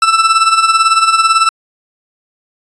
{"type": "tone with tremolo", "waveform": "40% pulse", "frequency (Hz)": 1326, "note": "E6", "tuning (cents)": 10, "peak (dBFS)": -4, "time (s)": [0.02, 1.49], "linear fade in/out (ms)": 2, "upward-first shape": "sine", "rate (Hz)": 18, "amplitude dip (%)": 65, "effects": ["resampled to 22050 Hz"]}